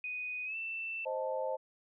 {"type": "tone with pitch glide", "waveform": "sine", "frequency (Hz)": [2489, 2668], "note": ["D#7", "E7"], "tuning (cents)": [0, 20], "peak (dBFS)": -36, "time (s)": [0.04, 1.05], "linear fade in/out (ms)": 2, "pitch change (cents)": 120, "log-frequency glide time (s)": [0.45, 0.56]}
{"type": "chord", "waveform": "sine", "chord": "A diminished", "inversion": "first", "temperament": "equal", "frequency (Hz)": [523.3, 622.3, 880], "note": ["C5", "Eb5", "A5"], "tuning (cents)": [0, 0, 0], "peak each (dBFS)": [-35, -38, -39], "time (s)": [1.05, 1.57], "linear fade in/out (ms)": 20}
{"effects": []}